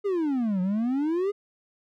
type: exponential two-way sweep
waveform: triangle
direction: down then up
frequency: 418.8 to 178.9 to 418.4 Hz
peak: -21 dBFS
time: 0.04-1.32 s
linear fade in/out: 20 ms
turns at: 0.61 s
effects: none